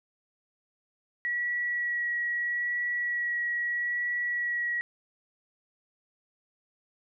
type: tone with vibrato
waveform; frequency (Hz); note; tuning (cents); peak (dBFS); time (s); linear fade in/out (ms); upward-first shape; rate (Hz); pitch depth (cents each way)
sine; 1926; B6; -44; -27; 1.25-4.81; 0; sine; 0.78; 10
effects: none